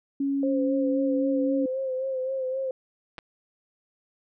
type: tone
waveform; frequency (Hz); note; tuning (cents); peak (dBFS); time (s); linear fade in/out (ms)
sine; 277.2; C#4; 0; -23; 0.2-1.66; 5
type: tone with vibrato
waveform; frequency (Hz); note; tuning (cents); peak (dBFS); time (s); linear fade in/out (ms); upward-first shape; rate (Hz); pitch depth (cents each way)
sine; 524; C5; +2; -26; 0.43-2.71; 2; sine; 3.8; 39
type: clicks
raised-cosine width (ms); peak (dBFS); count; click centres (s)
0.3; -23; 2; 3.182 / 3.188
effects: none